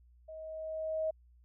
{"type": "tone with level ramp", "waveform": "sine", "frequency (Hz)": 633, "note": "D#5", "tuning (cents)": 30, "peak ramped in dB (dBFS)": [-44, -29], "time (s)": [0.28, 1.11], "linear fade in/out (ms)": 10, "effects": ["added 60 Hz sine -59 dBFS peak until 1.44 s"]}